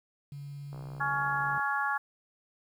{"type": "tone with vibrato", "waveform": "sine", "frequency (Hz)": 142, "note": "C#3", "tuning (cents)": 42, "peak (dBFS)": -39, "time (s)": [0.32, 1.58], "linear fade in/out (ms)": 2, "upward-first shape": "triangle", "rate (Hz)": 18, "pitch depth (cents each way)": 8}
{"type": "click train", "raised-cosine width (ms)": 1, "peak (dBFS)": -34, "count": 56, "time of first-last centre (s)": [0.73, 1.595], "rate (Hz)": 63.6}
{"type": "harmonic tone", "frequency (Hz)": 279.9, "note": "C#4", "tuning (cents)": 17, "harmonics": [3, 4, 5, 6], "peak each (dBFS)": [-33, -33, -33, -33], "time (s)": [1, 1.98], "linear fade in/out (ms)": 10}
{"effects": ["10-bit"]}